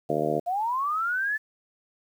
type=harmonic tone; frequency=76 Hz; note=D#2; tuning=40 cents flat; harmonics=2 / 3 / 4 / 5 / 6 / 7 / 8 / 9; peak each=-34 / -35 / -32 / -31 / -30 / -33 / -31 / -29 dBFS; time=0.09-0.4 s; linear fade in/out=10 ms
type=linear sweep; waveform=sine; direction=up; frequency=681 to 1760 Hz; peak=-24 dBFS; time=0.46-1.38 s; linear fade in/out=20 ms
effects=9-bit